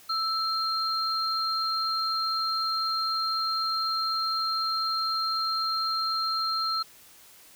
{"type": "tone pair together", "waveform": "sine", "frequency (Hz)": [1318.5, 4192], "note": ["E6", "C8"], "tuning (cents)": [0, 2], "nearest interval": "octave + minor sixth", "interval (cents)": 2002, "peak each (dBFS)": -28, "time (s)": [0.09, 6.83], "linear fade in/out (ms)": 10, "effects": ["white hiss -53 dBFS RMS until 7.55 s"]}